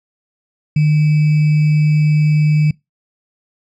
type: tone with sample-and-hold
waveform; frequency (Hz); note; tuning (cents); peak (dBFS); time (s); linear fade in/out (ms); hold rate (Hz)
sine; 151.6; D#3; -45; -9; 0.76-2.71; 5; 2450
effects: noise-tail reverb RT60 0.2 s tail -24 dB re dry + low-pass 4000 Hz 12 dB/octave